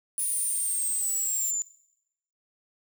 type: exponential sweep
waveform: sine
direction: down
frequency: 9780 to 7040 Hz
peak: -26 dBFS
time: 0.18-1.62 s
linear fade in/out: 0 ms
type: noise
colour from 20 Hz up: violet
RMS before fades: -35 dBFS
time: 0.19-1.51 s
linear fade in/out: 2 ms
effects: noise-tail reverb RT60 0.8 s tail -20 dB re dry